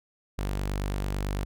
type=tone; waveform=sawtooth; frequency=49 Hz; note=G1; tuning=in tune; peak=-24 dBFS; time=0.38-1.45 s; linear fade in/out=10 ms; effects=none